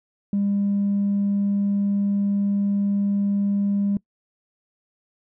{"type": "tone with tanh clipping", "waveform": "triangle", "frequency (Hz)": 201, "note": "G3", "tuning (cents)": 44, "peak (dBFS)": -19, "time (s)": [0.33, 3.97], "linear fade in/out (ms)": 2, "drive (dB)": 5, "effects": ["noise-tail reverb RT60 0.1 s tail -23 dB re dry"]}